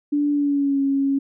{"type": "tone with pitch glide", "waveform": "sine", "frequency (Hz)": [291.1, 275.2], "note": ["D4", "C#4"], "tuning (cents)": [-15, -12], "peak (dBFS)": -17, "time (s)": [0.12, 1.19], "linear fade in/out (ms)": 10, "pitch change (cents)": -97, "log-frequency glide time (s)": [0.31, 0.81], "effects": []}